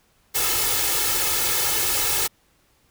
white noise with comb filter, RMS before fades -22 dBFS, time 0.34-2.28 s, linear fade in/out 20 ms, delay 2.3 ms, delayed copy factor +0.8, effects pink hiss -62 dBFS RMS until 2.9 s

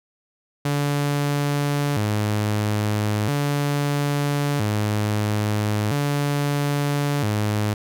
sawtooth tone with vibrato, 123.2 Hz, B2, 4 cents flat, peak -16 dBFS, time 0.65-7.74 s, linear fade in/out 5 ms, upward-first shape square, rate 0.38 Hz, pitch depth 270 cents each way, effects none

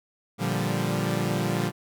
sawtooth chord, G minor seventh, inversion first, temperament equal, 116.54 / 146.83 / 174.61 / 196 Hz, Bb2 / D3 / F3 / G3, 0 / 0 / 0 / 0 cents, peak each -26 dBFS, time 0.38-1.72 s, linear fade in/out 50 ms, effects none

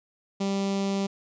sawtooth tone with notch filter, 196.7 Hz, G3, 6 cents sharp, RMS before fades -27 dBFS, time 0.4-1.07 s, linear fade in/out 10 ms, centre 1600 Hz, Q 1.1, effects resampled to 16000 Hz

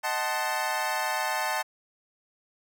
25% pulse chord, D# diminished seventh, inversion none, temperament equal with one note detuned, 622.3 / 750.3 / 880 / 1046.5 Hz, D#5 / F#5 / A5 / C6, 0 / +24 / 0 / 0 cents, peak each -31 / -29 / -26 / -31 dBFS, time 0.03-1.63 s, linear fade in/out 20 ms, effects none

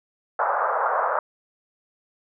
white band-pass noise, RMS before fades -23 dBFS, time 0.39-1.19 s, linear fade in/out 2 ms, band 510 to 1400 Hz, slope 48 dB/octave, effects none

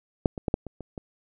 clicks, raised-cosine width 2 ms, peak -6 / -20 / -12 / -8 / -23 / -24 / -22 dBFS, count 7, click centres 0.258 / 0.378 / 0.482 / 0.541 / 0.667 / 0.807 / 0.978 s, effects none

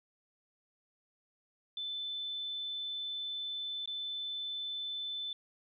sine tone with dropouts, 3520 Hz, A7, in tune, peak -36 dBFS, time 1.77-5.33 s, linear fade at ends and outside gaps 2 ms, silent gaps 3.858-3.875 s, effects none

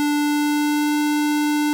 square tone with pitch glide, 293.7 to 297.3 Hz, D4 to D4, 0 to +21 cents, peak -18 dBFS, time 0-1.73 s, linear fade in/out 0 ms, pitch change +21 cents, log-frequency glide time 0.11-0.97 s, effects none

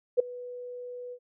sine tone with ADSR envelope, 492.5 Hz, B4, 5 cents flat, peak -15 dBFS, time 0.17-1.19 s, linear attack 26 ms, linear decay 8 ms, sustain -22 dB, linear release 66 ms, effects none

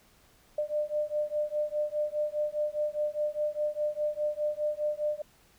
sine beating tone pair, 597 / 601.9 Hz, D5 / D5, +28 / +42 cents, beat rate 4.9 Hz, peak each -31 dBFS, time 0.58-5.22 s, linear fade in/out 5 ms, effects pink hiss -62 dBFS RMS until 5.58 s

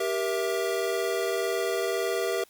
square chord, E diminished, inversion first, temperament equal with one note detuned, 392 / 473.8 / 659.3 Hz, G4 / Bb4 / E5, 0 / +28 / 0 cents, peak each -30 / -31 / -32 dBFS, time 0-2.44 s, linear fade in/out 5 ms, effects white hiss -59 dBFS RMS until 2.49 s + Opus 48 kbps

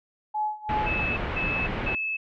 sine tone with tremolo, 851 Hz, G#5, 42 cents sharp, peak -23 dBFS, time 0.34-1.02 s, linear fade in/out 10 ms, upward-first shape sine, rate 2.9 Hz, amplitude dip 90%
pink low-pass noise, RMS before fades -30 dBFS, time 0.69-1.95 s, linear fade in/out 2 ms, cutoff 2700 Hz, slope 24 dB/octave
sine tone bursts, 2606 Hz, E7, 20 cents flat, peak -26 dBFS, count 3, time 0.86-2.17 s, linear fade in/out 10 ms, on 310 ms, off 190 ms
effects none

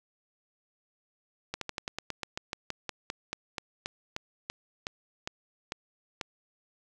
slowing click train, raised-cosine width 0.2 ms, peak -16 dBFS, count 22, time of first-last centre 1.54-6.212 s, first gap 73 ms, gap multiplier 1.1, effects none

